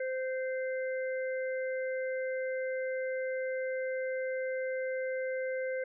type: harmonic tone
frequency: 519 Hz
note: C5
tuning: 14 cents flat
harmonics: 1 / 3 / 4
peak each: -32 / -42 / -44 dBFS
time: 0-5.84 s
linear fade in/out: 5 ms
effects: none